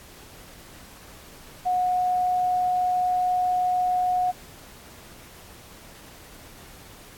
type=tone; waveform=sine; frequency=728 Hz; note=F#5; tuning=28 cents flat; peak=-20 dBFS; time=1.65-4.32 s; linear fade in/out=20 ms; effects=pink hiss -47 dBFS RMS until 7.17 s + AAC 64 kbps